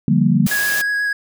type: chord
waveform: sine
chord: G minor seventh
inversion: second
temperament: equal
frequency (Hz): 146.83 / 174.61 / 196 / 233.1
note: D3 / F3 / G3 / Bb3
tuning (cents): 0 / 0 / 0 / 0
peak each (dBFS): -17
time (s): 0.08-0.47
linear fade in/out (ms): 2
type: high-pass noise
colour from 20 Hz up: white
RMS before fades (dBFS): -24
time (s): 0.46-0.82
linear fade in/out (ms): 10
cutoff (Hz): 130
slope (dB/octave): 24
type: tone with vibrato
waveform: triangle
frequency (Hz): 1661.2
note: G#6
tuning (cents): 0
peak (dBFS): -15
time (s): 0.51-1.13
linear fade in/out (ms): 5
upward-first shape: square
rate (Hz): 8.2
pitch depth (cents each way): 9
effects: none